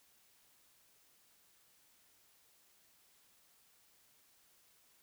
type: silence
effects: white hiss -69 dBFS RMS until 5.02 s